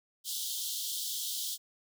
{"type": "high-pass noise", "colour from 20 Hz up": "pink", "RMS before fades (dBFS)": -36, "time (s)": [0.24, 1.58], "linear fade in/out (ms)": 50, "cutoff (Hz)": 3100, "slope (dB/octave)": 96, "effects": []}